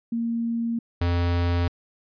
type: tone pair in turn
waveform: sine / square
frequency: 231.8 / 86.83 Hz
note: A#3 / F2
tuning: -10 / -9 cents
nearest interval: octave + perfect fourth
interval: 1699 cents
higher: first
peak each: -23 / -21 dBFS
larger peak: second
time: 0.12-0.79 / 1.01-1.68 s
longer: neither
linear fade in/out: 5 ms
effects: resampled to 11025 Hz